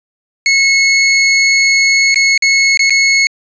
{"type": "tone with dropouts", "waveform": "sawtooth", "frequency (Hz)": 2186, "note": "C#7", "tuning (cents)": -25, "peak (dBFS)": -4, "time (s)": [0.46, 3.27], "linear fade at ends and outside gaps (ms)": 1, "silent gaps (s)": [[2.144, 2.158], [2.377, 2.423], [2.773, 2.793], [2.897, 2.905]], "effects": ["resampled to 16000 Hz"]}